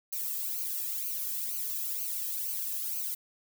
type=noise with flanger; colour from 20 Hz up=violet; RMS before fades=-34 dBFS; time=0.12-3.15 s; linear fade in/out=10 ms; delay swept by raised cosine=0.55 to 1.42 ms; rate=2.1 Hz; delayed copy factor=-0.95; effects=none